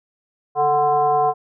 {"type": "tone with frequency modulation", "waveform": "sine", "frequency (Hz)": 740, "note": "F#5", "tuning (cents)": 0, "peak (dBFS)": -14, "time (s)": [0.55, 1.34], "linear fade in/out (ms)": 50, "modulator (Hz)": 298, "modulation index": 0.89, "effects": []}